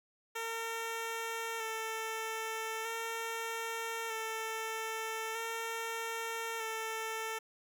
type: tone with vibrato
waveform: 10% pulse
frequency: 450 Hz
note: A4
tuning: 39 cents sharp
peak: -28 dBFS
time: 0.35-7.39 s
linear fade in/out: 10 ms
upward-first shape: square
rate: 0.4 Hz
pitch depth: 20 cents each way
effects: none